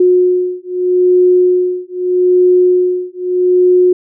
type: beating tone pair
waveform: sine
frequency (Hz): 361.9 / 362.7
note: F#4 / F#4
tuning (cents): -38 / -34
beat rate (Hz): 0.8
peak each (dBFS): -11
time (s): 0-3.93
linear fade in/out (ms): 5
effects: none